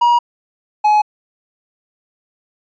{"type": "tone pair in turn", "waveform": "triangle", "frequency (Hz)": [955, 844.4], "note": ["A#5", "G#5"], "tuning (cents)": [42, 29], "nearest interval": "major second", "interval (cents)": 213, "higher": "first", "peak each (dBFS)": -7, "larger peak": "neither", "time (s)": [[0.01, 0.19], [0.84, 1.02]], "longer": "neither", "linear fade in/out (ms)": 10, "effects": ["resampled to 16000 Hz"]}